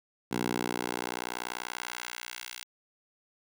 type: tone with high-pass filter sweep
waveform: 10% pulse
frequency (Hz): 60.4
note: B1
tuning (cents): -38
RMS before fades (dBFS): -36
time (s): 0.31-2.64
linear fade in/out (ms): 10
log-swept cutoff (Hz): 210 to 2800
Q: 0.83
effects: none